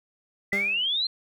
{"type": "exponential sweep", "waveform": "sine", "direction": "up", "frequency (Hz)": [1975.5, 4218], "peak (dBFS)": -23, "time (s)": [0.52, 1.07], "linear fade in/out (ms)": 5}
{"type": "tone with exponential decay", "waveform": "20% pulse", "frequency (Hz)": 199.3, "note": "G3", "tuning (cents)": 29, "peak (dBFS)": -22, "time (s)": [0.53, 0.9], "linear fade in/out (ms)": 0, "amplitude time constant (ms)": 80}
{"effects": []}